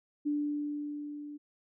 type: tone with level ramp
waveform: sine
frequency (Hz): 293.7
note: D4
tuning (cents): 0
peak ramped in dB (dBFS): -27 to -41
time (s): 0.25-1.38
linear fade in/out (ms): 20
effects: none